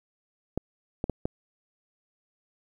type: clicks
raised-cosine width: 2 ms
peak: -14 dBFS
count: 4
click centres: 0.576 / 1.041 / 1.097 / 1.255 s
effects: 9-bit